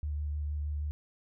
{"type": "tone with vibrato", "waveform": "sine", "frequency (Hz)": 74.1, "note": "D2", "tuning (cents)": 16, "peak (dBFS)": -31, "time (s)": [0.03, 0.91], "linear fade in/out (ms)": 0, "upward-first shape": "square", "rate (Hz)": 6.4, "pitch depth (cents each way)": 13, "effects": []}